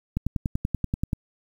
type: click train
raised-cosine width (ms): 5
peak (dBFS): -12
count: 11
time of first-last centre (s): 0.17-1.132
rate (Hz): 10.4
effects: 8-bit